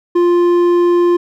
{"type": "tone with hard clipping", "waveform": "sine", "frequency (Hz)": 349.2, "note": "F4", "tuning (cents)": 0, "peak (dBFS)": -10, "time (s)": [0.15, 1.17], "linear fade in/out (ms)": 10, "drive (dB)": 6, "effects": []}